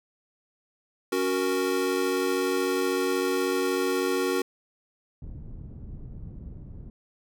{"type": "chord", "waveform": "square", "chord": "F# major", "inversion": "second", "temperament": "equal", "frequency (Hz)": [277.2, 370, 466.2], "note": ["C#4", "F#4", "A#4"], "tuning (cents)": [0, 0, 0], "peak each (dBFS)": [-31, -27, -30], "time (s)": [1.12, 4.42], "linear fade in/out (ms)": 5}
{"type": "low-pass noise", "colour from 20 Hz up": "pink", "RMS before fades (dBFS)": -40, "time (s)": [5.22, 6.9], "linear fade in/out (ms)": 2, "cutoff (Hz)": 170, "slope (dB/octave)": 12}
{"effects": []}